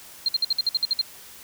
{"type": "tone bursts", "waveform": "sine", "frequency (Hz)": 4186, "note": "C8", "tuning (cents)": 0, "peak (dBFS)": -18, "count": 10, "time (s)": [0.26, 1.014], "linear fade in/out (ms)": 2, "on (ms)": 25, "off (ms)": 56, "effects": ["white hiss -45 dBFS RMS until 1.43 s"]}